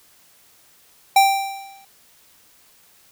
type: tone with exponential decay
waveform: square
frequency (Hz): 784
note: G5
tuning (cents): 0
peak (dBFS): -9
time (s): 1.16-1.85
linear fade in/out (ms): 5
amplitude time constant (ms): 150
effects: white hiss -54 dBFS RMS until 3.11 s